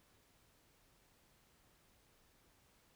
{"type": "silence", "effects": ["pink hiss -71 dBFS RMS until 2.95 s"]}